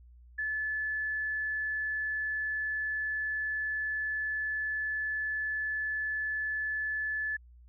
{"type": "tone", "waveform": "sine", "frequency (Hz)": 1730, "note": "A6", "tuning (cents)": -30, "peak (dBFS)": -30, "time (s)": [0.38, 7.37], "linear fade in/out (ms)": 10, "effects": ["added 60 Hz sine -52 dBFS peak until 7.68 s"]}